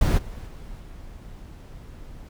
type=noise with level steps; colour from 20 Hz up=brown; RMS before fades=-18 / -36 / -39 / -41 dBFS; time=0.01-2.29 s; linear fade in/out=5 ms; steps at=0.17 / 0.46 / 0.79 s; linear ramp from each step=20 ms; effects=none